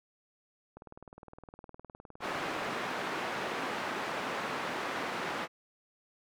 click train, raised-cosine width 1 ms, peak -34 dBFS, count 38, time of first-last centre 0.77-2.667 s, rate 19.5 Hz
white band-pass noise, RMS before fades -36 dBFS, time 2.2-5.48 s, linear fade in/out 50 ms, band 200 to 1600 Hz, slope 12 dB/octave
effects none

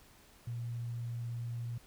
sine tone, 118.5 Hz, A#2, 29 cents sharp, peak -36 dBFS, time 0.47-1.78 s, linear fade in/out 5 ms, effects pink hiss -61 dBFS RMS until 1.86 s

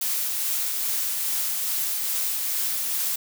blue noise with tremolo, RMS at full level -25 dBFS, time 0.01-3.16 s, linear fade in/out 5 ms, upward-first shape triangle, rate 2.4 Hz, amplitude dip 25%, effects none

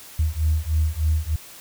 sine beating tone pair, 76.6 / 79.9 Hz, D#2 / D#2, -27 / +47 cents, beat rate 3.3 Hz, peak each -21 dBFS, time 0.19-1.36 s, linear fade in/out 5 ms, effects tanh soft clip ceiling -11 dBFS + white hiss -43 dBFS RMS until 1.6 s

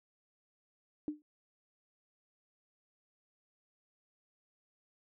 sine tone with exponential decay, 300.3 Hz, D4, 39 cents sharp, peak -30 dBFS, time 1.08-1.22 s, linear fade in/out 1 ms, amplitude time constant 29 ms, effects none

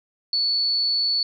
sine tone, 4442 Hz, C#8, 3 cents sharp, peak -19 dBFS, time 0.33-1.23 s, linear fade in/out 2 ms, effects none

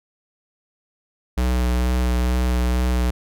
square tone with vibrato, 61.74 Hz, B1, in tune, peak -18 dBFS, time 1.37-3.11 s, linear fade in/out 10 ms, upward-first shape sine, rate 2.2 Hz, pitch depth 18 cents each way, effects none

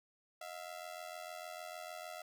sawtooth ring-modulated tone, 671 Hz, E5, 31 cents sharp, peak -38 dBFS, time 0.41-2.22 s, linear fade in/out 5 ms, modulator 43.3 Hz, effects none

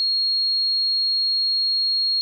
sine tone, 4280 Hz, C8, 38 cents sharp, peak -18 dBFS, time 0-2.21 s, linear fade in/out 0 ms, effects none

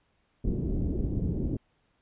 pink low-pass noise, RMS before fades -29 dBFS, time 0.44-1.57 s, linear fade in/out 5 ms, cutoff 360 Hz, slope 24 dB/octave, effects pink hiss -71 dBFS RMS until 2.01 s + resampled to 8000 Hz

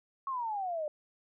sine exponential sweep, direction down, 1108.7 to 587.3 Hz, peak -32 dBFS, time 0.27-0.88 s, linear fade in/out 2 ms, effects none

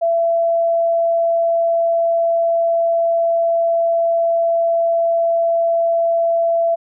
sine tone, 671 Hz, E5, 31 cents sharp, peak -13 dBFS, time 0.01-6.76 s, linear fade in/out 20 ms, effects none

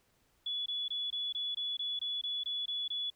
sine tone bursts, 3415 Hz, G#7, 48 cents sharp, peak -33 dBFS, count 12, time 0.46-3.102 s, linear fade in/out 5 ms, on 200 ms, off 22 ms, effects pink hiss -72 dBFS RMS until 3.15 s

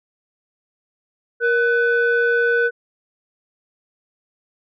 sine tone pair together, 471.2 / 1498.2 Hz, A#4 / F#6, +19 / +21 cents, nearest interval octave + minor sixth, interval 2002 cents, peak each -16 dBFS, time 1.4-2.71 s, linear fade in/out 50 ms, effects tanh soft clip ceiling -10 dBFS

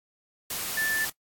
sine tone in noise, 1760 Hz, A6, in tune, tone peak -25 dBFS, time 0.77-1.05 s, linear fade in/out 5 ms, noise white, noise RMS -32 dBFS, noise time 0.5-1.1 s, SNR +4 dB, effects noise-tail reverb RT60 0.1 s tail -22 dB re dry + AAC 64 kbps

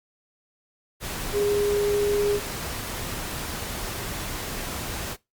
sine tone in noise, 410.1 Hz, G#4, 22 cents flat, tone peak -21 dBFS, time 1.32-2.4 s, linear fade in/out 50 ms, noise pink, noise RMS -32 dBFS, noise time 1-5.17 s, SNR +8 dB, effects noise-tail reverb RT60 0.2 s tail -20 dB re dry + Opus 48 kbps

